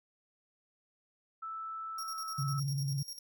sine tone with pitch glide, 1317 to 1308.7 Hz, E6 to E6, -2 to -13 cents, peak -38 dBFS, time 1.42-2.6 s, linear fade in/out 10 ms, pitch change -11 cents, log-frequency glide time 2.08-2.19 s
sawtooth tone with tremolo, 5588 Hz, F8, in tune, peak -37 dBFS, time 1.98-3.19 s, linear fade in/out 5 ms, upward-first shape square, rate 10 Hz, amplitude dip 70%
sine tone with vibrato, 138.59 Hz, C#3, in tune, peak -31 dBFS, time 2.38-3.03 s, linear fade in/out 10 ms, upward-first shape sine, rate 18 Hz, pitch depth 69 cents each way
effects none

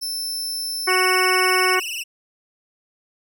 sawtooth tone, 5310 Hz, E8, 12 cents sharp, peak -22 dBFS, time 0.01-1.76 s, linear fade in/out 20 ms
harmonic tone, 370 Hz, F#4, in tune, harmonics 1 / 2 / 3 / 4 / 5 / 6, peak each -22 / -27 / -22 / -24 / -26 / -22 dBFS, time 0.87-1.8 s, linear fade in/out 10 ms
sawtooth tone with vibrato, 2766 Hz, F7, 17 cents flat, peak -23 dBFS, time 0.88-2.04 s, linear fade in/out 20 ms, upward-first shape triangle, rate 20 Hz, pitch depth 150 cents each way
effects none

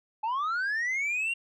sine linear sweep, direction up, 843 to 2794 Hz, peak -24 dBFS, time 0.23-1.34 s, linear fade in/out 10 ms, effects tanh soft clip ceiling -26 dBFS

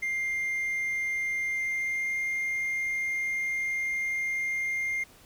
triangle tone with pitch glide, 2100 to 2112 Hz, C7 to C7, +6 to +16 cents, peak -25 dBFS, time 0.02-5.04 s, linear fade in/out 10 ms, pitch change +10 cents, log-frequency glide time 1.49-2.18 s, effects tanh soft clip ceiling -21 dBFS + pink hiss -55 dBFS RMS until 5.25 s

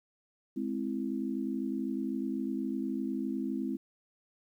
sine chord, Ab augmented, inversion none, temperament equal with one note detuned, 209.9 / 261.6 / 329.6 Hz, Ab3 / C4 / E4, +19 / 0 / 0 cents, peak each -36 / -34 / -37 dBFS, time 0.56-3.77 s, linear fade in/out 10 ms, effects 11-bit

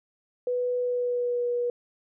sine tone with pitch glide, 493.9 to 483.7 Hz, B4 to B4, 0 to -36 cents, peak -24 dBFS, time 0.47-1.7 s, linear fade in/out 2 ms, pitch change -36 cents, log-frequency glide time 0.79-1.47 s, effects none

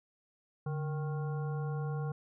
harmonic tone with a mistuned harmonic, 155.56 Hz, D#3, in tune, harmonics 1 / 3 / 5 / 7 / 9, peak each -33 / -43 / -47 / -50 / -52 dBFS, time 0.66-2.12 s, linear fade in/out 5 ms, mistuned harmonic 1, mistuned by -120 cents, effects none

